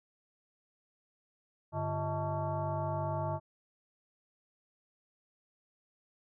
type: tone with frequency modulation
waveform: sine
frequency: 391.8 Hz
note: G4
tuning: 1 cent flat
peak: -31 dBFS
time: 1.72-3.4 s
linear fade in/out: 50 ms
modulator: 245 Hz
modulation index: 2.5
effects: none